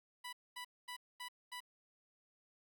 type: tone bursts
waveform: 15% pulse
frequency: 987.8 Hz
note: B5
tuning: in tune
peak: -38 dBFS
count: 5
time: 0.24-1.605 s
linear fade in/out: 10 ms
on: 89 ms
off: 230 ms
effects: none